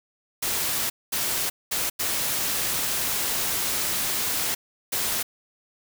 white noise bursts at uneven times, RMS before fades -26 dBFS, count 5, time 0.42-0.9 / 1.12-1.5 / 1.71-1.9 / 1.99-4.55 / 4.92-5.23 s, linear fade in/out 10 ms, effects none

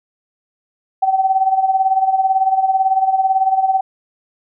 sine tone with tremolo, 766 Hz, G5, 40 cents flat, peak -9 dBFS, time 1.02-3.81 s, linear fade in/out 10 ms, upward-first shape sine, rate 18 Hz, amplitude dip 70%, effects none

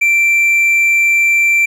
triangle tone, 2349 Hz, D7, in tune, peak -7 dBFS, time 0.01-1.66 s, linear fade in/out 10 ms, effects none

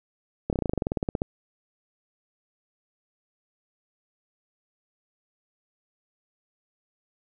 slowing click train, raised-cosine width 2 ms, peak -12 dBFS, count 17, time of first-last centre 0.5-1.219 s, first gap 28 ms, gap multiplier 1.06, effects none

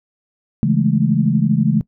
sine chord, A major seventh, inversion first, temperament equal, 138.59 / 164.81 / 207.7 / 220 Hz, C#3 / E3 / G#3 / A3, 0 / 0 / 0 / 0 cents, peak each -18 dBFS, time 0.63-1.81 s, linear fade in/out 0 ms, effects noise-tail reverb RT60 0.1 s tail -21 dB re dry

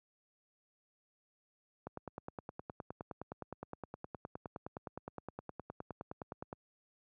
click train, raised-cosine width 1 ms, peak -28 dBFS, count 46, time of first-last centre 1.87-6.528 s, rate 9.66 Hz, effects high-pass 80 Hz 12 dB/octave

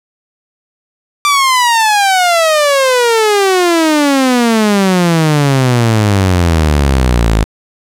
sawtooth exponential sweep, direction down, 1182 to 51.91 Hz, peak -4 dBFS, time 1.25-7.44 s, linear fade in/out 0 ms, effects low-pass 11000 Hz 12 dB/octave + 7-bit

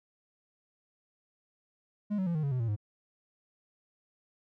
triangle tone with pitch steps, 207.7 / 188.27 / 170.67 / 154.7 / 140.23 / 127.12 / 115.23 / 104.45 Hz, G#3 / F#3 / F3 / D#3 / C#3 / C3 / A#2 / G#2, 0 / +30 / -40 / -10 / +20 / -50 / -20 / +10 cents, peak -26 dBFS, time 2.1-2.764 s, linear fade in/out 20 ms, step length 83 ms, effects none

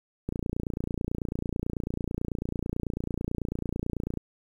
click train, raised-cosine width 3 ms, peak -17 dBFS, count 114, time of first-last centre 0.29-4.173 s, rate 29.1 Hz, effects 9-bit

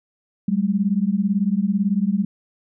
sine beating tone pair, 191 / 209 Hz, G3 / G#3, -45 / +11 cents, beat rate 18 Hz, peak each -20 dBFS, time 0.48-2.25 s, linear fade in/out 5 ms, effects none

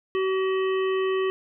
harmonic tone with a mistuned harmonic, 379.7 Hz, F#4, 45 cents sharp, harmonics 1 / 3 / 5 / 7 / 8, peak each -22 / -32 / -36 / -39 / -40 dBFS, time 0.15-1.3 s, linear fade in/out 0 ms, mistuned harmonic 7, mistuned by -36 cents, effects none

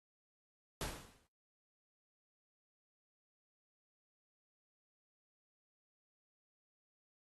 pink noise with exponential decay, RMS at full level -39 dBFS, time 0.81-1.27 s, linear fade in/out 1 ms, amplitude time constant 100 ms, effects noise-tail reverb RT60 0.4 s tail -25 dB re dry + AAC 32 kbps

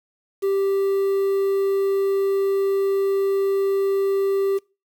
triangle tone with quantisation, 392 Hz, G4, in tune, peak -16 dBFS, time 0.42-4.59 s, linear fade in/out 20 ms, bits 7, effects noise-tail reverb RT60 0.3 s tail -24 dB re dry

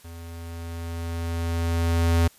square tone with level ramp, 83.9 Hz, E2, 31 cents sharp, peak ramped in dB -39 to -17 dBFS, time 0.04-2.28 s, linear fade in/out 10 ms, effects white hiss -54 dBFS RMS until 2.38 s + resampled to 32000 Hz

